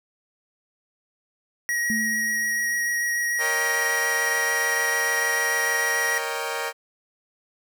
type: tone with vibrato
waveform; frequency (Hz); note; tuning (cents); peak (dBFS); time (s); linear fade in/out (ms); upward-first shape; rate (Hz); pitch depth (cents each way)
square; 1898; A#6; +31; -23; 1.69-6.18; 0; sine; 6.8; 11
type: tone with exponential decay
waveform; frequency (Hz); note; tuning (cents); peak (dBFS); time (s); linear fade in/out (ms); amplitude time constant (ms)
sine; 220.8; A3; +6; -24; 1.9-3.01; 0; 240
type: chord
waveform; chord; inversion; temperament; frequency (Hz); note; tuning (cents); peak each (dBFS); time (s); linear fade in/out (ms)
15% pulse; Eb dominant seventh; second; equal; 466.2 / 554.4 / 622.3 / 784; Bb4 / Db5 / Eb5 / G5; 0 / 0 / 0 / 0; -24 / -26 / -28 / -26; 3.38-6.73; 50
effects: none